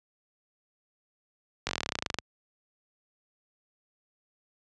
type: slowing click train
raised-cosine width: 0.2 ms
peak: -11 dBFS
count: 18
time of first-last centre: 1.67-2.187 s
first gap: 20 ms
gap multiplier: 1.05
effects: high-pass 60 Hz 12 dB/octave + resampled to 22050 Hz